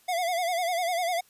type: tone with vibrato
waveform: square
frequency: 701 Hz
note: F5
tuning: 6 cents sharp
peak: -26 dBFS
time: 0.08-1.21 s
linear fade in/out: 10 ms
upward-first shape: sine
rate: 10 Hz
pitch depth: 90 cents each way
effects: white hiss -61 dBFS RMS until 1.29 s + resampled to 32000 Hz